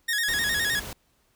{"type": "tone with vibrato", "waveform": "sawtooth", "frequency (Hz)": 1760, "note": "A6", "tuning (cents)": 0, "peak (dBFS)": -20, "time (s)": [0.08, 0.8], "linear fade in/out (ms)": 10, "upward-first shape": "square", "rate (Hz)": 9.7, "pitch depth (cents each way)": 84}
{"type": "noise", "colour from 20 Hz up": "pink", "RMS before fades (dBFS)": -37, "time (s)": [0.28, 0.93], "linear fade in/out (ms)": 2}
{"effects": ["pink hiss -67 dBFS RMS until 1.35 s"]}